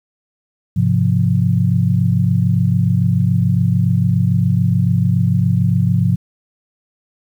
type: chord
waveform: sine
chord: F minor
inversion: first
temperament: equal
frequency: 103.83 / 130.81 / 174.61 Hz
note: Ab2 / C3 / F3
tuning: 0 / 0 / 0 cents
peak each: -16 dBFS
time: 0.76-6.16 s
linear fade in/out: 10 ms
effects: 8-bit